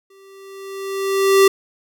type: tone with exponential growth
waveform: square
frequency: 390 Hz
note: G4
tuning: 9 cents flat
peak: -8 dBFS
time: 0.1-1.48 s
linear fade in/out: 5 ms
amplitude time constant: 300 ms
effects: none